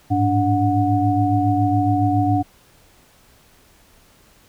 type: tone cluster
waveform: sine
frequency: 102.4 / 109.6 / 289.7 / 732 Hz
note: G#2 / A2 / D4 / F#5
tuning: -24 / -6 / -24 / -19 cents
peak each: -20 / -25 / -19 / -20 dBFS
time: 0.1-2.43 s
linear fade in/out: 20 ms
effects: pink hiss -53 dBFS RMS until 4.48 s